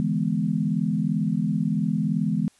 sine chord, E dominant seventh, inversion third, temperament equal, 146.83 / 164.81 / 207.7 / 246.9 Hz, D3 / E3 / G#3 / B3, 0 / 0 / 0 / 0 cents, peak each -31 / -25 / -25 / -28 dBFS, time 0-2.48 s, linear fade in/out 0 ms, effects white hiss -60 dBFS RMS until 2.59 s + resampled to 24000 Hz

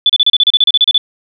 sine tone bursts, 3475 Hz, A7, 22 cents flat, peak -5 dBFS, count 14, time 0.06-0.979 s, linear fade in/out 2 ms, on 35 ms, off 33 ms, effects none

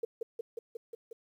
sine tone with echo, 459.7 Hz, A#4, 24 cents flat, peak -29 dBFS, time 0.03-0.05 s, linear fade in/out 5 ms, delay 180 ms, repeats 6, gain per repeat -2 dB, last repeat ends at 1.13 s, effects 11-bit

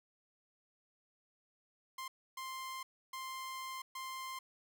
sawtooth tone bursts at uneven times, 1049 Hz, C6, 4 cents sharp, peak -38 dBFS, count 4, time 1.98-2.08 / 2.37-2.83 / 3.13-3.82 / 3.95-4.39 s, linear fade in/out 5 ms, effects none

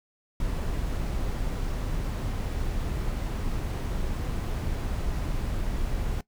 brown noise, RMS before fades -29 dBFS, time 0.4-6.21 s, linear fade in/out 2 ms, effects noise-tail reverb RT60 0.1 s tail -19 dB re dry

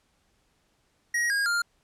square tone with pitch steps, 1893 / 1629 / 1401.9 Hz, A#6 / G#6 / F6, +26 / -34 / +6 cents, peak -24 dBFS, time 1.14-1.62 s, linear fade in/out 5 ms, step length 160 ms, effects pink hiss -69 dBFS RMS until 1.83 s + low-pass 10000 Hz 12 dB/octave

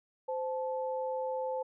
sine tone pair together, 517.9 / 871 Hz, C5 / A5, -18 / -18 cents, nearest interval major sixth, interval 900 cents, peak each -33 / -37 dBFS, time 0.28-1.63 s, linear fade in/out 10 ms, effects none

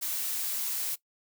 blue noise, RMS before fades -32 dBFS, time 0.01-0.96 s, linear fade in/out 20 ms, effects noise-tail reverb RT60 0.1 s tail -19 dB re dry

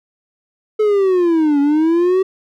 triangle linear two-way sweep, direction down then up, 433.7 to 280.1 to 384.2 Hz, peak -9 dBFS, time 0.79-2.23 s, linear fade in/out 10 ms, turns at 1.6 s, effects none

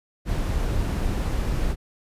brown noise, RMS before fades -24 dBFS, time 0.25-1.76 s, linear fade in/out 50 ms, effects resampled to 32000 Hz

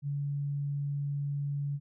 sine tone, 142.6 Hz, C#3, 49 cents sharp, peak -30 dBFS, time 0.02-1.8 s, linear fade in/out 50 ms, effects none

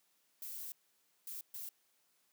violet noise bursts at uneven times, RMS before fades -45 dBFS, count 3, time 0.42-0.72 / 1.27-1.41 / 1.54-1.69 s, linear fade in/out 2 ms, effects white hiss -75 dBFS RMS until 2.32 s + high-pass 150 Hz 12 dB/octave

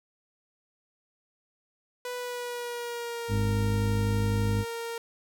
sawtooth tone with pitch glide, 493.9 to 463.5 Hz, B4 to A#4, 0 to -10 cents, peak -29 dBFS, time 2.05-4.98 s, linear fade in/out 2 ms, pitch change -110 cents, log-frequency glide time 2.15-3.39 s
harmonic tone, 51.91 Hz, G#1, in tune, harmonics 1 / 2 / 4 / 5 / 6, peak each -33 / -25 / -32 / -40 / -41 dBFS, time 3.28-4.65 s, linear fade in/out 50 ms
effects none

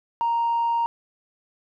triangle tone with tanh clipping, 932.3 Hz, A#5, in tune, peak -20 dBFS, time 0.21-0.86 s, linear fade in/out 0 ms, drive 5 dB, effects none

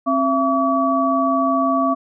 sine tone cluster, 266.6 / 673 / 1141 Hz, C4 / E5 / C#6, +33 / +36 / +50 cents, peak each -19 / -20 / -19 dBFS, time 0.06-1.95 s, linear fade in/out 20 ms, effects none

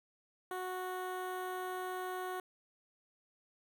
15% pulse tone with notch filter, 368.2 Hz, F#4, 8 cents flat, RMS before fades -40 dBFS, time 0.51-2.4 s, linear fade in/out 2 ms, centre 5100 Hz, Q 0.6, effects none

